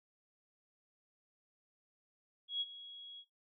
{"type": "tone with ADSR envelope", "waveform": "sine", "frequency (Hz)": 3322, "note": "G#7", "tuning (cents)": 0, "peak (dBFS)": -32, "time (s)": [2.48, 3.25], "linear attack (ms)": 130, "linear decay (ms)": 36, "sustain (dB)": -16, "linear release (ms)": 61, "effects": ["noise-tail reverb RT60 0.3 s tail -24 dB re dry"]}